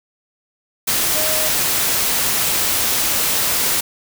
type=tone in noise; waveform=sine; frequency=622.3 Hz; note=D#5; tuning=in tune; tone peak=-25 dBFS; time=1.15-1.49 s; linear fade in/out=10 ms; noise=white; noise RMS=-18 dBFS; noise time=0.87-3.81 s; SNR=-10 dB; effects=none